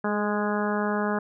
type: harmonic tone with a mistuned harmonic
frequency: 207.7 Hz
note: G#3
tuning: in tune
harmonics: 1 / 2 / 3 / 4 / 5 / 6 / 7 / 8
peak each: -27 / -30 / -32 / -33 / -34 / -35 / -35 / -36 dBFS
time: 0.04-1.19 s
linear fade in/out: 5 ms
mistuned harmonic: 2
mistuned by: +16 cents
effects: none